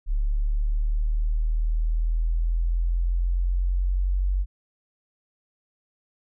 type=exponential sweep; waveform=sine; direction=up; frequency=35.8 to 47.19 Hz; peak=-20 dBFS; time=0.06-4.46 s; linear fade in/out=50 ms; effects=none